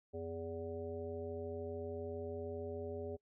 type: harmonic tone with a mistuned harmonic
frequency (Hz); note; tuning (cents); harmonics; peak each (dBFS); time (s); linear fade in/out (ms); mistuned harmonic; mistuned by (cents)
82.41; E2; 0; 1 / 3 / 5 / 7 / 9; -47 / -50 / -43 / -47 / -56; 0.13-3.17; 20; 1; +140
effects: noise-tail reverb RT60 0.1 s tail -23 dB re dry

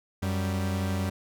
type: tone pair together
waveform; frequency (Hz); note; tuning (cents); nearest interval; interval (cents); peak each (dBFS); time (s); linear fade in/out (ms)
45% pulse; 92.5 / 196; F#2 / G3; 0 / 0; octave + minor second; 1300; -28 / -31; 0.22-1.1; 10
effects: none

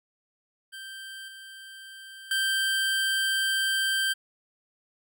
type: tone with level steps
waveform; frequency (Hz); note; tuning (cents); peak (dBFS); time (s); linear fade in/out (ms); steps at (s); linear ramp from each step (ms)
25% pulse; 1568; G6; 0; -35 / -39 / -20; 0.72-4.14; 20; 1.28 / 2.31; 2
effects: none

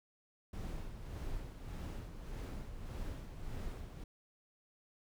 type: noise with tremolo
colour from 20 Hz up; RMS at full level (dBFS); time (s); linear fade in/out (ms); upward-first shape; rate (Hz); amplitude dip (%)
brown; -41; 0.53-4.04; 5; sine; 1.7; 55
effects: none

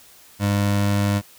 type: tone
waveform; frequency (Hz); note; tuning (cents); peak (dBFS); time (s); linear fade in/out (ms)
25% pulse; 101.4; G#2; -41; -14; 0.39-1.22; 50
effects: white hiss -49 dBFS RMS until 1.38 s

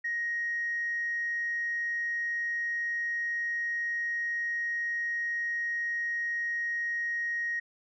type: tone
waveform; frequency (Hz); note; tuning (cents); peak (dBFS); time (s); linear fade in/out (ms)
sine; 1878; A#6; +12; -28; 0.04-7.6; 10
effects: tanh soft clip ceiling -24 dBFS

